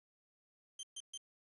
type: tone bursts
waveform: 20% pulse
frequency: 3136 Hz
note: G7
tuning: in tune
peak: -38 dBFS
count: 3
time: 0.79-1.176 s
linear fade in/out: 5 ms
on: 42 ms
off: 130 ms
effects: resampled to 24000 Hz + 11-bit